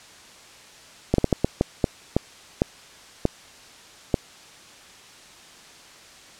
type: slowing click train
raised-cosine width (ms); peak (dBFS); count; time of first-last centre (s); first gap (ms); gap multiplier
2; -4; 11; 1.14-4.142; 43; 1.4
effects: white hiss -47 dBFS RMS until 6.39 s + low-pass 7000 Hz 12 dB/octave